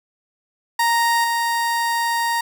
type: tone with level steps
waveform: 30% pulse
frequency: 932.3 Hz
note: A#5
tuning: in tune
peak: -13 / -16 dBFS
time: 0.79-2.41 s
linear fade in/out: 5 ms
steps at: 1.24 s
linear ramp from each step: 2 ms
effects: none